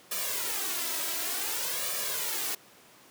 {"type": "noise with flanger", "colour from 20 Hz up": "white", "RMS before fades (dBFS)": -32, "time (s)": [0.11, 2.55], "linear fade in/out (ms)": 5, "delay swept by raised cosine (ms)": [1.7, 3.1], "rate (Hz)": 0.55, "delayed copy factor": 0.85, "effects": ["pink hiss -55 dBFS RMS until 3.1 s", "high-pass 200 Hz 12 dB/octave"]}